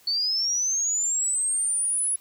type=linear sweep; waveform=sine; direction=up; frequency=4435 to 10380 Hz; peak=-22 dBFS; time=0.07-2.16 s; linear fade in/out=5 ms; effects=white hiss -56 dBFS RMS until 2.2 s